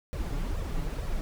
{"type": "noise with flanger", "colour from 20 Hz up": "brown", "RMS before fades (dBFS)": -31, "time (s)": [0.13, 1.21], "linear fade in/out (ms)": 0, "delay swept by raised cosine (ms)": [1.6, 7.1], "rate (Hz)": 2.2, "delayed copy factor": 0.95, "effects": []}